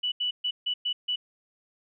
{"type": "tone bursts at uneven times", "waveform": "sine", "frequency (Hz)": 2960, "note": "F#7", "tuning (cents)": 0, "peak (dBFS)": -25, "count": 6, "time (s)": [[0.03, 0.12], [0.2, 0.31], [0.44, 0.51], [0.66, 0.74], [0.85, 0.93], [1.08, 1.16]], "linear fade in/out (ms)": 10, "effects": []}